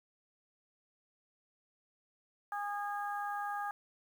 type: harmonic tone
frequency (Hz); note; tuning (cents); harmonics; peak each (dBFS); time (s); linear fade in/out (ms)
409.2; G#4; -26; 2 / 3 / 4; -37 / -41 / -43; 2.52-3.71; 2
effects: 10-bit